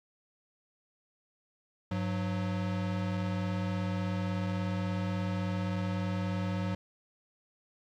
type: tone pair together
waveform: square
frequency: 100.11 / 183.6 Hz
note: G2 / F#3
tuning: +37 / -13 cents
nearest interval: minor seventh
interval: 1050 cents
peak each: -34 / -34 dBFS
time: 1.91-6.75 s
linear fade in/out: 5 ms
effects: low-pass 4000 Hz 12 dB/octave + 11-bit